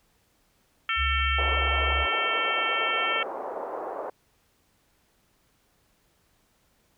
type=harmonic tone; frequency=448.4 Hz; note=A4; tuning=33 cents sharp; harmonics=3 / 4 / 5 / 6 / 7; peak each=-28 / -32 / -30 / -32 / -32 dBFS; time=0.89-3.23 s; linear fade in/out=2 ms
type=tone with pitch glide; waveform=sine; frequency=69.3 to 68.82 Hz; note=C#2 to C#2; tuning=0 to -12 cents; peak=-26 dBFS; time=0.96-2.07 s; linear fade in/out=50 ms; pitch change=-12 cents; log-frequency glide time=1.17-1.63 s
type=band-pass noise; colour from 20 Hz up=pink; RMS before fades=-34 dBFS; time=1.38-4.1 s; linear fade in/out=5 ms; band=430 to 990 Hz; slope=24 dB/octave
effects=pink hiss -67 dBFS RMS until 6.97 s